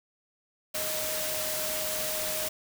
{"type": "tone in noise", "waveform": "sine", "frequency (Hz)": 622.3, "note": "D#5", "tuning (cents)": 0, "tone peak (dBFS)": -36, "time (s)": [0.74, 2.49], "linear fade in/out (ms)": 10, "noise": "white", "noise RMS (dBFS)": -32, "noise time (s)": [0.74, 2.49], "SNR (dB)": -7, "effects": []}